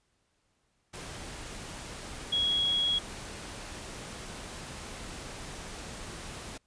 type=tone in noise; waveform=sine; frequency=3322 Hz; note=G#7; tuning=in tune; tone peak=-25 dBFS; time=2.32-2.99 s; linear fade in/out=10 ms; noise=pink; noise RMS=-42 dBFS; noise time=0.93-6.58 s; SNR=+14 dB; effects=pink hiss -74 dBFS RMS until 6.66 s + resampled to 22050 Hz